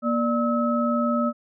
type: tone cluster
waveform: sine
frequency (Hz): 237.2 / 591 / 1291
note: A#3 / D5 / E6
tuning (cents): +30 / +11 / -37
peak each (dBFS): -22 / -26 / -26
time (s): 0.02-1.33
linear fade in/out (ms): 50
effects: none